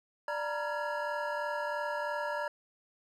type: tone cluster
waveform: triangle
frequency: 590 / 922 / 965 / 1384 / 1677 Hz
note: D5 / A#5 / B5 / F6 / G#6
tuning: +8 / -19 / -40 / -16 / +16 cents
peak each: -34 / -37 / -38 / -40 / -38 dBFS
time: 0.28-2.48 s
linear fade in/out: 2 ms
effects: none